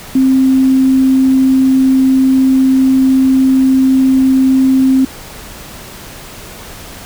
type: tone with quantisation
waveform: sine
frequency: 263.5 Hz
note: C4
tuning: 12 cents sharp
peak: -6 dBFS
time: 0.15-5.05 s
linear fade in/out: 5 ms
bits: 6
effects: pink hiss -31 dBFS RMS until 7.05 s